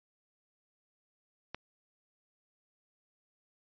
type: click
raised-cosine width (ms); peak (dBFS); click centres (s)
0.3; -22; 1.546
effects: resampled to 11025 Hz